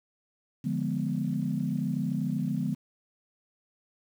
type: chord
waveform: sine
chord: D diminished seventh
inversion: none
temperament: equal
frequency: 146.83 / 174.61 / 207.7 / 246.9 Hz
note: D3 / F3 / Ab3 / Cb4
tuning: 0 / 0 / 0 / 0 cents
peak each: -32 dBFS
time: 0.64-2.75 s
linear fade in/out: 10 ms
effects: tanh soft clip ceiling -16 dBFS + 9-bit